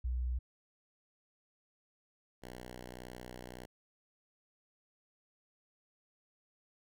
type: tone pair in turn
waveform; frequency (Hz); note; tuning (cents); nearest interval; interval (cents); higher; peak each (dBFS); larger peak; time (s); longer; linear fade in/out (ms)
sine / 5% pulse; 61.74 / 61.74; B1 / B1; 0 / 0; unison; 0; neither; -32 / -35; first; 0.04-0.39 / 2.42-3.66; second; 10
effects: none